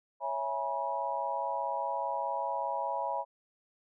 sine chord, C# minor seventh, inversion none, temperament equal with one note detuned, 554.4 / 659.3 / 830.6 / 967.4 Hz, C#5 / E5 / G#5 / B5, 0 / 0 / 0 / -36 cents, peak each -38 / -38 / -36 / -34 dBFS, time 0.2-3.25 s, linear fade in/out 50 ms, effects none

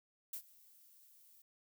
violet noise with ADSR envelope, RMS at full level -41 dBFS, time 0.33-1.42 s, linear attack 4 ms, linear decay 81 ms, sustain -23 dB, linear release 4 ms, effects none

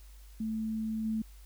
sine tone with level steps, 220 Hz, A3, in tune, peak -31 / -29 dBFS, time 0.4-1.22 s, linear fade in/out 5 ms, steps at 1.04 s, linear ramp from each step 20 ms, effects added 50 Hz sine -49 dBFS peak until 1.45 s + white hiss -62 dBFS RMS until 1.45 s

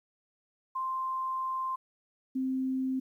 sine tone pair in turn, 1046.5 / 261.6 Hz, C6 / C4, 0 / 0 cents, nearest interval 2 octaves, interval 2400 cents, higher first, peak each -30 / -28 dBFS, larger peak second, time 0.75-1.76 / 2.35-3 s, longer first, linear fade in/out 10 ms, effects 11-bit

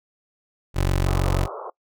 20% pulse tone, 46.25 Hz, F#1, in tune, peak -14 dBFS, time 0.74-1.48 s, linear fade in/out 50 ms
pink band-pass noise, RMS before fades -34 dBFS, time 1.06-1.7 s, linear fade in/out 5 ms, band 380 to 1300 Hz, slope 96 dB/octave
effects noise-tail reverb RT60 0.1 s tail -23 dB re dry

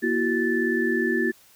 sine tone cluster, 239 / 336.1 / 375.8 / 1752 Hz, A#3 / E4 / F#4 / A6, +43 / +34 / +27 / -8 cents, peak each -26 dBFS, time 0.02-1.32 s, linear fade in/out 20 ms, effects white hiss -55 dBFS RMS until 1.55 s

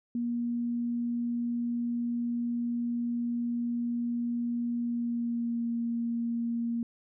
sine tone with pitch glide, 237.9 to 233.9 Hz, A#3 to A#3, +35 to +6 cents, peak -28 dBFS, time 0.15-6.83 s, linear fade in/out 2 ms, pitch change -29 cents, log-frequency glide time 4.8-5.66 s, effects none

